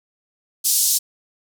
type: band-pass noise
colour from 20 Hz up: white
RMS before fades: -18 dBFS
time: 0.64-0.99 s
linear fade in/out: 20 ms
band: 4600 to 13000 Hz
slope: 24 dB/octave
effects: none